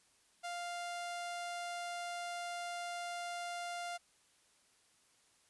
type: tone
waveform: sawtooth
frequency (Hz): 698.5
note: F5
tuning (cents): 0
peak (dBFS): -36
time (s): 0.43-3.98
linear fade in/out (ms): 20
effects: white hiss -70 dBFS RMS until 5.49 s + resampled to 24000 Hz